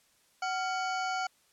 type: harmonic tone with a mistuned harmonic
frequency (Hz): 750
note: F#5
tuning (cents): +23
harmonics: 1 / 2 / 3 / 4 / 6 / 7 / 8 / 9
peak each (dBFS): -32 / -35 / -42 / -46 / -44 / -50 / -52 / -49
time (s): 0.42-1.27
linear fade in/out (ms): 5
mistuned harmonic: 2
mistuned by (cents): -130
effects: white hiss -67 dBFS RMS until 1.52 s + low-pass 11000 Hz 12 dB/octave